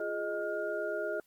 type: tone cluster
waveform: sine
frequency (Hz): 349.4 / 417.9 / 622 / 1420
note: F4 / G#4 / D#5 / F6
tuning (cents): +1 / +11 / -1 / +28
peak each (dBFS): -40 / -37 / -35 / -39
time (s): 0-1.2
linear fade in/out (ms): 2
effects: white hiss -70 dBFS RMS until 1.26 s + Opus 24 kbps